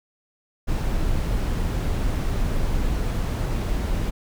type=noise; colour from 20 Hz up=brown; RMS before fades=-23 dBFS; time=0.67-4.11 s; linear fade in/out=20 ms; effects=none